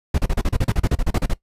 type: noise bursts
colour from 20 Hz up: brown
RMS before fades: -17 dBFS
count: 16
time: 0.14-1.337 s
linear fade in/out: 5 ms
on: 42 ms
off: 35 ms
effects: noise-tail reverb RT60 0.1 s tail -19 dB re dry + resampled to 32000 Hz